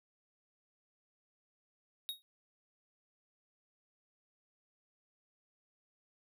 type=tone with exponential decay; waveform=square; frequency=3760 Hz; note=A#7; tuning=14 cents sharp; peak=-34 dBFS; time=2.09-2.22 s; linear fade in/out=0 ms; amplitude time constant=28 ms; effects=none